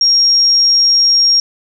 sine tone, 5580 Hz, F8, 2 cents flat, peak -7 dBFS, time 0.01-1.4 s, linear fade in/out 2 ms, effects none

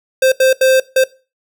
square tone bursts at uneven times, 523.3 Hz, C5, in tune, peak -9 dBFS, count 4, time 0.22-0.32 / 0.4-0.53 / 0.61-0.8 / 0.96-1.04 s, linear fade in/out 5 ms, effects noise-tail reverb RT60 0.3 s tail -19 dB re dry

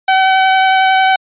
sawtooth tone with vibrato, 761 Hz, F#5, 48 cents sharp, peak -4 dBFS, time 0.08-1.16 s, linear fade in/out 5 ms, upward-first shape triangle, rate 11 Hz, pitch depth 11 cents each way, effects resampled to 8000 Hz

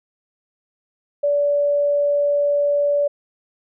sine tone, 577 Hz, D5, 31 cents flat, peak -15 dBFS, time 1.23-3.08 s, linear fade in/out 10 ms, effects none

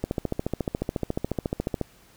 click train, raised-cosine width 2 ms, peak -12 dBFS, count 26, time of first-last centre 0.04-1.813 s, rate 14.1 Hz, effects pink hiss -56 dBFS RMS until 2.16 s

